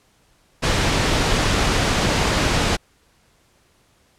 pink low-pass noise, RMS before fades -19 dBFS, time 0.62-2.77 s, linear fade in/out 20 ms, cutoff 6200 Hz, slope 12 dB/octave, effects pink hiss -59 dBFS RMS until 4.18 s + low-pass 11000 Hz 12 dB/octave

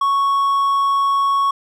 triangle tone, 1108.7 Hz, C#6, in tune, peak -12 dBFS, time 0.01-1.51 s, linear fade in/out 5 ms, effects none

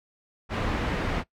pink low-pass noise, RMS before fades -28 dBFS, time 0.49-1.24 s, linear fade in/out 50 ms, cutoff 2300 Hz, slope 12 dB/octave, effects noise-tail reverb RT60 0.1 s tail -19 dB re dry

